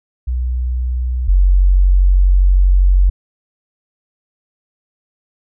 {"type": "tone pair in turn", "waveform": "sine", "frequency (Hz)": [61.74, 46.25], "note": ["B1", "F#1"], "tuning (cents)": [0, 0], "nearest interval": "perfect fourth", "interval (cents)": 500, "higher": "first", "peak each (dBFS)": [-15, -7], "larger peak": "second", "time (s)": [[0.27, 1.28], [1.28, 3.1]], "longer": "second", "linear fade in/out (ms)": 10, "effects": []}